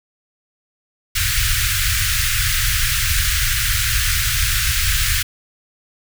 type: band-stop noise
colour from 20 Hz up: pink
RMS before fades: -18 dBFS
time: 1.15-5.23 s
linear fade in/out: 10 ms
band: 120 to 1400 Hz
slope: 48 dB/octave
effects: none